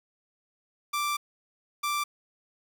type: tone bursts at uneven times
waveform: sawtooth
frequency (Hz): 1174.7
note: D6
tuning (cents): 0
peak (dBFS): -23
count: 2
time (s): 0.93-1.17 / 1.83-2.04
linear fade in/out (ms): 10
effects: 9-bit